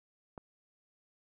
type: click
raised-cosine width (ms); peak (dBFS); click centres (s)
1; -30; 0.378
effects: none